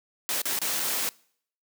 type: noise with dropouts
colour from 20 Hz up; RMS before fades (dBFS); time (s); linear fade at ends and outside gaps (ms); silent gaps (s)
white; -28; 0.29-1.09; 0; 0.417-0.455 / 0.589-0.616 / 0.796-0.8
effects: noise-tail reverb RT60 0.6 s tail -24 dB re dry + high-pass 200 Hz 12 dB/octave